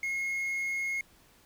triangle tone with quantisation, 2159 Hz, C#7, 46 cents flat, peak -28 dBFS, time 0.03-1.01 s, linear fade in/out 2 ms, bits 9, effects pink hiss -61 dBFS RMS until 1.45 s

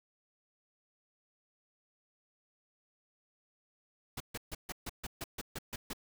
pink noise bursts, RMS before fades -40 dBFS, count 11, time 4.17-5.933 s, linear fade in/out 5 ms, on 33 ms, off 140 ms, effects none

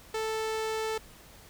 sawtooth tone with notch filter, 440 Hz, A4, in tune, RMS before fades -32 dBFS, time 0.14-0.98 s, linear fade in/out 5 ms, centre 12000 Hz, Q 1.2, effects added 50 Hz sine -60 dBFS peak until 1.49 s + pink hiss -53 dBFS RMS until 1.49 s

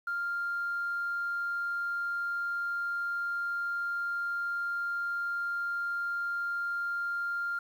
sine tone, 1396.9 Hz, F6, in tune, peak -29 dBFS, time 0.07-7.59 s, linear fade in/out 5 ms, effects tanh soft clip ceiling -26 dBFS + 10-bit

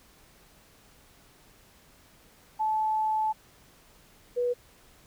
sine tone pair in turn, 868 / 488 Hz, A5 / B4, -24 / -21 cents, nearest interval minor seventh, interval 997 cents, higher first, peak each -24 dBFS, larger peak neither, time 2.59-3.33 / 4.36-4.54 s, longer first, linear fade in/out 20 ms, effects pink hiss -58 dBFS RMS until 5.06 s

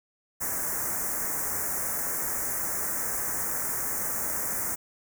white band-stop noise, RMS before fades -30 dBFS, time 0.4-4.76 s, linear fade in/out 20 ms, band 2000 to 6100 Hz, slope 48 dB/octave, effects none

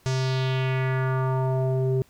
square tone with low-pass filter sweep, 130.81 Hz, C3, in tune, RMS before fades -24 dBFS, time 0.06-2.02 s, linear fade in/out 0 ms, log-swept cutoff 6400 to 380 Hz, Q 2.4, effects pink hiss -59 dBFS RMS until 2.09 s

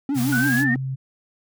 triangle tone with vibrato, 261.6 Hz, C4, in tune, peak -18 dBFS, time 0.09-0.76 s, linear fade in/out 2 ms, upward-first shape triangle, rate 6 Hz, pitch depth 220 cents each way
white noise, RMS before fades -32 dBFS, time 0.14-0.65 s, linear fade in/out 50 ms
sine tone with pitch glide, 130 to 132.73 Hz, C3 to C3, -11 to +25 cents, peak -24 dBFS, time 0.15-0.96 s, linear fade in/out 20 ms, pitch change +36 cents, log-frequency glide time 0.36-0.66 s
sine exponential sweep, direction up, 1450 to 1864.7 Hz, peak -20 dBFS, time 0.32-0.75 s, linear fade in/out 10 ms
effects none

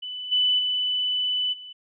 sine tone with level steps, 2992 Hz, F#7, 19 cents sharp, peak -31 / -18 / -22 / -38 dBFS, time 0.02-1.73 s, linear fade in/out 10 ms, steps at 0.31 / 0.58 / 1.52 s, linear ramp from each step 20 ms, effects none

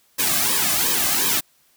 white noise with flanger, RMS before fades -20 dBFS, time 0.18-1.41 s, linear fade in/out 20 ms, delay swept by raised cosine 1.4 to 2.18 ms, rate 2.8 Hz, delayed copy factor -1, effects white hiss -60 dBFS RMS until 1.76 s

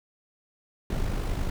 brown noise with amplitude modulation, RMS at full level -26 dBFS, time 0.9-1.5 s, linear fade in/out 2 ms, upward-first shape sine, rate 51.1 Hz, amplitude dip 45%, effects none

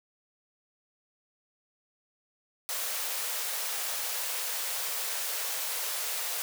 white high-pass noise, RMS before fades -33 dBFS, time 2.69-6.42 s, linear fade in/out 0 ms, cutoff 440 Hz, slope 96 dB/octave, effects none

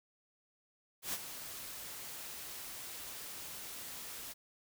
white noise with ADSR envelope, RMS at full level -36 dBFS, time 1.02-4.34 s, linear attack 110 ms, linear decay 43 ms, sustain -10 dB, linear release 22 ms, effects none

